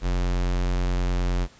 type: tone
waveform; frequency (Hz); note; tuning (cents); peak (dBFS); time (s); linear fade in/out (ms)
square; 44.75; F1; +43; -22; 0.01-1.48; 50
effects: pink hiss -52 dBFS RMS until 1.59 s + resampled to 16000 Hz